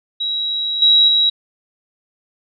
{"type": "tone with level steps", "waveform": "sine", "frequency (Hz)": 3864, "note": "B7", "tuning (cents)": -39, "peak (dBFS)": [-18, -8, -11], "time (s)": [0.2, 1.3], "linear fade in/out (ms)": 10, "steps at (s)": [0.82, 1.08], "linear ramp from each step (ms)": 2, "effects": []}